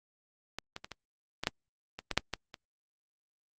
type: clicks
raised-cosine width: 0.2 ms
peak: -19 / -22 / -24 / -23 / -16 / -9 / -22 / -14 / -6 / -15 / -26 dBFS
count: 11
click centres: 0.586 / 0.764 / 0.845 / 0.917 / 1.436 / 1.471 / 1.99 / 2.113 / 2.176 / 2.337 / 2.542 s
effects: Opus 48 kbps